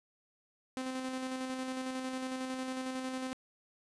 sawtooth tone with tremolo, 259.2 Hz, C4, 16 cents flat, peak -31 dBFS, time 0.77-3.33 s, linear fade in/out 0 ms, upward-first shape square, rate 11 Hz, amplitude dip 30%, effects resampled to 24000 Hz

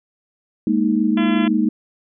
sine chord, Ab suspended second, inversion none, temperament just, 207.7 / 233.6 / 311.5 Hz, Ab3 / Bb3 / Eb4, 0 / +4 / +2 cents, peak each -19 / -19 / -19 dBFS, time 0.67-1.69 s, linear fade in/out 2 ms
harmonic tone, 340 Hz, F4, 46 cents flat, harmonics 1 / 2 / 3 / 4 / 5 / 6 / 7 / 8 / 9 / 10, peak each -26 / -29 / -31 / -32 / -33 / -34 / -34 / -35 / -36 / -36 dBFS, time 1.17-1.48 s, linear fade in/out 5 ms
effects none

